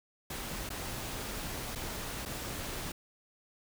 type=noise with dropouts; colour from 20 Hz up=pink; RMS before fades=-39 dBFS; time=0.3-2.92 s; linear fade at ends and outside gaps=5 ms; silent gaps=0.692-0.702 / 1.752-1.756 / 2.253-2.258 s; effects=none